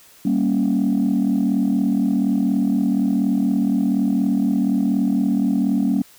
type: chord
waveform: sine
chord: G diminished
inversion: none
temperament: equal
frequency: 196 / 233.1 / 277.2 Hz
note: G3 / Bb3 / Db4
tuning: 0 / 0 / 0 cents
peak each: -19 dBFS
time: 0.25-6.02 s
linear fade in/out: 5 ms
effects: tanh soft clip ceiling -11 dBFS + white hiss -49 dBFS RMS until 6.18 s